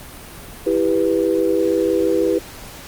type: chord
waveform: sine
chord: E minor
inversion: none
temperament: equal with one note detuned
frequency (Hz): 329.6 / 395.6 / 493.9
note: E4 / G4 / B4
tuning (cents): 0 / +16 / 0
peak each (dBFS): -19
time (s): 0.66-2.39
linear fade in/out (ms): 10
effects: pink hiss -37 dBFS RMS until 2.87 s + Opus 32 kbps